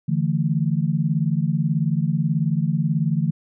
sine chord, D suspended second, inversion none, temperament just, 146.83 / 165.19 / 220.2 Hz, D3 / E3 / A3, 0 / +4 / +2 cents, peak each -22 / -21 / -26 dBFS, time 0.08-3.31 s, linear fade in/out 10 ms, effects none

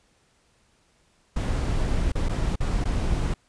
brown noise with dropouts, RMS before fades -24 dBFS, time 1.36-3.34 s, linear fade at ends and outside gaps 5 ms, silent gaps 2.12-2.153 / 2.287-2.293 / 2.558-2.604 / 2.842-2.853 s, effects pink hiss -64 dBFS RMS until 3.48 s + resampled to 22050 Hz

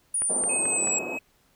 sine exponential sweep, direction down, 9680 to 7600 Hz, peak -23 dBFS, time 0.14-0.99 s, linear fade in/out 5 ms
click train, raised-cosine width 0.5 ms, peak -21 dBFS, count 4, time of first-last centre 0.22-0.874 s, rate 4.59 Hz
white band-pass noise, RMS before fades -35 dBFS, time 0.29-1.18 s, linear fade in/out 10 ms, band 200 to 750 Hz, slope 24 dB/octave
triangle tone with tremolo, 2553 Hz, D#7, 44 cents sharp, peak -29 dBFS, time 0.49-1.19 s, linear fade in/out 5 ms, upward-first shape sine, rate 4.8 Hz, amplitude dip 40%
effects pink hiss -64 dBFS RMS until 1.55 s

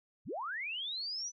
sine linear sweep, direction up, 59 to 6050 Hz, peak -36 dBFS, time 0.25-1.32 s, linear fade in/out 50 ms, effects none

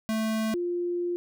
square / sine tone pair in turn, 220 / 350.5 Hz, A3 / F4, 0 / +6 cents, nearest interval minor sixth, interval 806 cents, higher second, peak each -26 dBFS, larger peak neither, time 0.09-0.54 / 0.54-1.16 s, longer second, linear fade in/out 0 ms, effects none

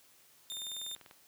sawtooth tone, 3619 Hz, A7, 48 cents sharp, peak -36 dBFS, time 0.5-0.95 s, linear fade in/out 0 ms
click train, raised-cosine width 0.3 ms, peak -36 dBFS, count 13, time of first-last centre 0.52-1.111 s, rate 20.3 Hz
effects white hiss -63 dBFS RMS until 1.27 s + high-pass 60 Hz 12 dB/octave

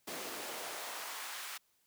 pink noise with high-pass filter sweep, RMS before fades -43 dBFS, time 0.07-1.58 s, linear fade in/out 10 ms, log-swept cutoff 300 to 1400 Hz, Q 1.1, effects white hiss -74 dBFS RMS until 1.86 s

